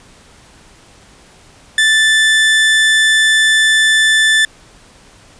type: tone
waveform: 30% pulse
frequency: 1760 Hz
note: A6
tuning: in tune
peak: -6 dBFS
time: 1.78-4.45 s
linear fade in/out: 2 ms
effects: pink hiss -44 dBFS RMS until 5.39 s + resampled to 22050 Hz